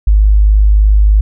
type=tone; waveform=sine; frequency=51.6 Hz; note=G#1; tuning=10 cents flat; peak=-4 dBFS; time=0.07-1.21 s; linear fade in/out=5 ms; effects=none